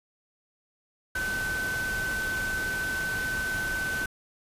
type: tone in noise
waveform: sine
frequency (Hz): 1523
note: F#6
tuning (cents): +50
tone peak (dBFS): -28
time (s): 1.15-4.06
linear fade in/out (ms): 5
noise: pink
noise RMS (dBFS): -36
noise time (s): 1.15-4.06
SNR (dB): +5
effects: resampled to 32000 Hz